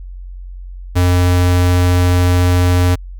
square tone, 89.3 Hz, F2, 39 cents sharp, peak -10 dBFS, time 0.95-2.96 s, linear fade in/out 20 ms, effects added 45 Hz sine -27 dBFS peak until 3.19 s

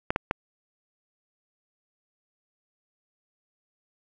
clicks, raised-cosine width 0.5 ms, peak -9 dBFS, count 3, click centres 0.105 / 0.161 / 0.311 s, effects none

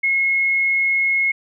sine tone, 2168 Hz, C#7, 39 cents flat, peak -15 dBFS, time 0.03-1.32 s, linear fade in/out 10 ms, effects none

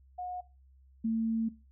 sine tone pair in turn, 724 / 224.9 Hz, F#5 / A3, -38 / +38 cents, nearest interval octave + minor sixth, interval 2024 cents, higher first, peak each -35 / -27 dBFS, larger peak second, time 0.18-0.41 / 1.04-1.49 s, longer second, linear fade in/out 10 ms, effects noise-tail reverb RT60 0.3 s tail -19 dB re dry + added 66 Hz sine -57 dBFS peak until 1.71 s

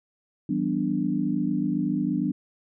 sine chord, E minor seventh, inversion none, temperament equal with one note detuned, 164.81 / 193.08 / 246.9 / 293.7 Hz, E3 / G3 / B3 / D4, 0 / -26 / 0 / 0 cents, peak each -31 / -28 / -28 / -27 dBFS, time 0.49-2.32 s, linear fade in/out 5 ms, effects none

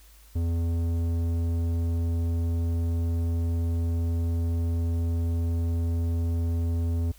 square tone with low-pass filter, 84 Hz, E2, 33 cents sharp, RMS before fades -26 dBFS, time 0.35-7.12 s, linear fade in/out 10 ms, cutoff 370 Hz, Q 0.54, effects added 52 Hz sine -51 dBFS peak until 7.18 s + white hiss -57 dBFS RMS until 7.18 s

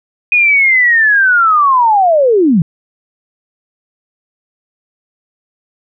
sine linear sweep, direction down, 2489 to 147.2 Hz, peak -6 dBFS, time 0.32-2.62 s, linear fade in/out 2 ms, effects none

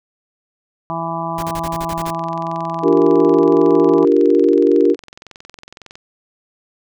harmonic tone, 166 Hz, E3, 12 cents sharp, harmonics 1 / 2 / 4 / 5 / 6 / 7, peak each -27 / -30 / -27 / -27 / -25 / -29 dBFS, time 0.9-4.05 s, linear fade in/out 0 ms
pink noise bursts, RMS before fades -29 dBFS, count 9, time 1.38-2.105 s, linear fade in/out 2 ms, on 45 ms, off 40 ms
click train, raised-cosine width 0.2 ms, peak -20 dBFS, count 87, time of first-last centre 2.01-5.955 s, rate 21.8 Hz
sine chord, G minor seventh, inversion second, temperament equal with one note detuned, 293.7 / 346.6 / 392 / 466.2 Hz, D4 / F4 / G4 / Bb4, 0 / -13 / 0 / 0 cents, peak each -15 dBFS, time 2.82-4.96 s, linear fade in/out 50 ms
effects none

